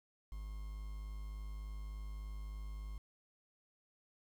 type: tone with quantisation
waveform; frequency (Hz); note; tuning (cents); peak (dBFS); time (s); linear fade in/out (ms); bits
triangle; 51.7; G#1; -7; -40; 0.32-2.98; 0; 10
effects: none